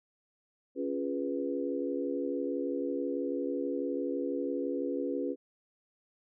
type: chord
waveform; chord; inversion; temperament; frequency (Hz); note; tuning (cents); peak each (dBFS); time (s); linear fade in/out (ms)
sine; C# dominant seventh; none; equal; 277.2 / 349.2 / 415.3 / 493.9; C#4 / E#4 / G#4 / B4; 0 / 0 / 0 / 0; -34 / -37 / -38 / -36; 0.75-5.36; 50
effects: none